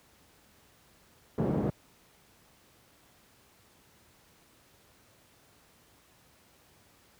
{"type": "band-pass noise", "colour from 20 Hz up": "pink", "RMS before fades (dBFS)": -29, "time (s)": [1.38, 1.7], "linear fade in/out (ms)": 2, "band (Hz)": [140, 420], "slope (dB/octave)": 12, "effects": ["pink hiss -62 dBFS RMS until 7.19 s", "high-pass 60 Hz 12 dB/octave"]}